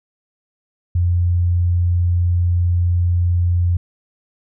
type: tone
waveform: sine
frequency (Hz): 87.7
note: F2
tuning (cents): +8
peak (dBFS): -13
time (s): 0.95-3.77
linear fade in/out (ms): 5
effects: none